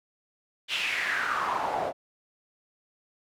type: noise with band-pass filter sweep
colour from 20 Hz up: pink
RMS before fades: -29 dBFS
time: 0.68-1.93 s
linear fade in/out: 50 ms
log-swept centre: 3100 to 610 Hz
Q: 4.3
effects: none